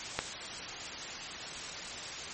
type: click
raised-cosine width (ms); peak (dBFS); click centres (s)
0.3; -13; 0.19
effects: white hiss -40 dBFS RMS until 2.33 s + MP3 32 kbps